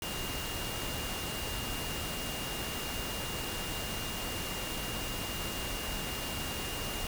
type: tone in noise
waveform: sine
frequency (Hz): 2823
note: F7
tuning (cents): +18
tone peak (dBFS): -42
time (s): 0.02-7.07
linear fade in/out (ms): 2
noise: pink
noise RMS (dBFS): -37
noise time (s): 0.02-7.07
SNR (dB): -8
effects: none